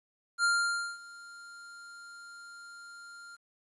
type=tone with ADSR envelope; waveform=square; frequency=1396 Hz; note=F6; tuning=1 cent flat; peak=-24 dBFS; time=0.38-3.37 s; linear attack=57 ms; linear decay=540 ms; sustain=-23 dB; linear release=25 ms; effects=resampled to 24000 Hz + 11-bit